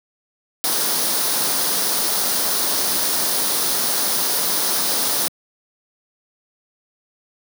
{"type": "noise with comb filter", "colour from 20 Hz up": "white", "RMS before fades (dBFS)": -20, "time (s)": [0.64, 5.28], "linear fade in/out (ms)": 0, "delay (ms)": 0.2, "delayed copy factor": 0.5, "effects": ["high-pass 200 Hz 12 dB/octave"]}